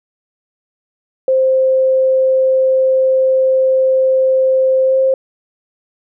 sine tone with pitch glide, 524 to 528.9 Hz, C5 to C5, +2 to +19 cents, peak -9 dBFS, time 1.28-5.14 s, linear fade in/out 2 ms, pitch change +17 cents, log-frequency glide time 4.84-4.98 s, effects none

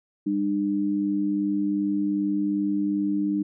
sine tone pair together, 199.1 / 301.7 Hz, G3 / D4, +27 / +47 cents, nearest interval perfect fifth, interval 720 cents, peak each -27 / -23 dBFS, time 0.26-3.43 s, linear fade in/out 10 ms, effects none

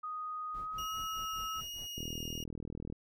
sine tone with pitch glide, 1244.5 to 1298.8 Hz, D#6 to E6, 0 to -26 cents, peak -37 dBFS, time 0.03-1.61 s, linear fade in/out 10 ms, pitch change +74 cents, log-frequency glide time 0.55-1.01 s
brown noise with tremolo, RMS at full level -49 dBFS, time 0.54-1.87 s, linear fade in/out 5 ms, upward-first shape sine, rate 4.9 Hz, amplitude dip 95%
30% pulse tone with vibrato, 2863 Hz, F7, 42 cents sharp, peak -38 dBFS, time 0.78-2.44 s, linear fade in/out 5 ms, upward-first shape triangle, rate 1.2 Hz, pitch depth 10 cents each way
click train, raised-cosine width 3 ms, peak -29 dBFS, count 39, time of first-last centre 1.98-2.925 s, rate 40.2 Hz
effects none

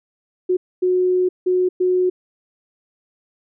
sine tone bursts at uneven times, 365.4 Hz, F#4, 22 cents flat, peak -14 dBFS, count 4, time 0.49-0.57 / 0.82-1.29 / 1.46-1.69 / 1.8-2.1 s, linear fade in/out 10 ms, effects none

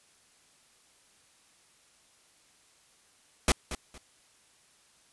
pink noise with echo, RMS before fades -22 dBFS, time 3.48-3.52 s, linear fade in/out 2 ms, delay 230 ms, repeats 2, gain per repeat -13 dB, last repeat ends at 3.98 s, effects white hiss -63 dBFS RMS until 5.12 s + resampled to 24000 Hz

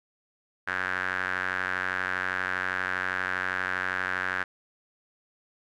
sawtooth tone with band-pass filter, 92.5 Hz, F#2, in tune, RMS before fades -30 dBFS, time 0.67-4.44 s, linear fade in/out 10 ms, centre 1600 Hz, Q 5.7, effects none

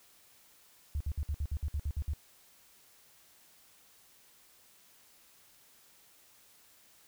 sine tone bursts, 73.42 Hz, D2, in tune, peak -30 dBFS, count 11, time 0.95-2.135 s, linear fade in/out 0 ms, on 55 ms, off 58 ms, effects white hiss -62 dBFS RMS until 7.07 s

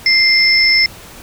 sine tone pair together, 2093 / 5271 Hz, C7 / E8, 0 / -1 cents, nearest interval octave + major third, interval 1599 cents, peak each -11 dBFS, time 0.06-0.86 s, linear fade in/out 2 ms, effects pink hiss -36 dBFS RMS until 1.22 s

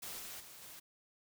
white noise with level steps, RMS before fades -45 / -47 / -54 / -52 dBFS, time 0.02-0.8 s, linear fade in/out 10 ms, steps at 0.18 / 0.39 / 0.61 s, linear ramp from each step 20 ms, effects none

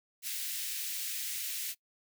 white high-pass noise, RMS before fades -37 dBFS, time 0.22-1.75 s, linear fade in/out 50 ms, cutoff 2000 Hz, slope 24 dB/octave, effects noise-tail reverb RT60 0.1 s tail -21 dB re dry

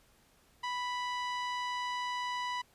sawtooth tone with low-pass filter, 987.8 Hz, B5, in tune, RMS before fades -36 dBFS, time 0.63-2.62 s, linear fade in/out 10 ms, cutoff 4300 Hz, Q 0.8, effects pink hiss -66 dBFS RMS until 2.74 s + resampled to 32000 Hz

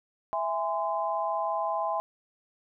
sine chord, E augmented, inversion none, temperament just, 659.3 / 824.1 / 1030.1 Hz, E5 / G#5 / B#5, 0 / -14 / -27 cents, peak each -31 dBFS, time 0.33-2 s, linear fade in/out 0 ms, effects none

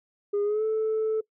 sine tone with pitch glide, 408.5 to 437.8 Hz, G#4 to A4, -29 to -9 cents, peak -21 dBFS, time 0.33-1.21 s, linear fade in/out 10 ms, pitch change +120 cents, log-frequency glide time 0.43-0.64 s, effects noise-tail reverb RT60 0.1 s tail -22 dB re dry + tanh soft clip ceiling -21 dBFS

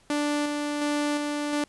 sawtooth tone with tremolo, 293.7 Hz, D4, in tune, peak -20 dBFS, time 0.1-1.64 s, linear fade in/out 2 ms, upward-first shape square, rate 1.4 Hz, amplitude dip 30%, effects pink hiss -60 dBFS RMS until 1.68 s + resampled to 24000 Hz

